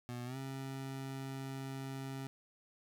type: tone with pitch glide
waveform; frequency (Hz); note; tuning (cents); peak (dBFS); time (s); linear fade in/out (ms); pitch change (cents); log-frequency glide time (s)
25% pulse; 122 to 134.59; B2 to C3; -21 to +49; -37; 0.09-2.27; 0; +170; 0.25-0.37
effects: 11-bit